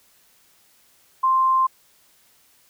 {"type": "tone", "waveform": "sine", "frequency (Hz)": 1050, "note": "C6", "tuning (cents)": 6, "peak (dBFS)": -15, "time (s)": [1.23, 1.67], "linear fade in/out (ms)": 10, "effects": ["white hiss -58 dBFS RMS until 2.69 s"]}